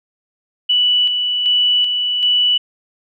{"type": "tone with tremolo", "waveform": "sine", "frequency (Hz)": 2960, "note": "F#7", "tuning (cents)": 0, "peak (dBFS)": -11, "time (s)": [0.69, 2.58], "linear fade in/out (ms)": 10, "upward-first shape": "square", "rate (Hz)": 1.3, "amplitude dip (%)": 40, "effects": []}